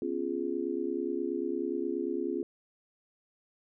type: chord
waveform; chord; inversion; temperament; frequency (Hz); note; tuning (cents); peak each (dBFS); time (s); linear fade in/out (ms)
sine; C# dominant seventh; third; just; 249.5 / 277.2 / 346.5 / 415.8; B3 / C#4 / E#4 / G#4; +18 / 0 / -14 / +2; -38 / -36 / -33 / -36; 0.02-2.43; 2
effects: none